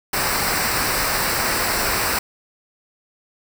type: noise with comb filter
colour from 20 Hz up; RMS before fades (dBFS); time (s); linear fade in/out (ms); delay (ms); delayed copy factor
pink; -21; 0.13-2.19; 5; 0.3; -0.65
effects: none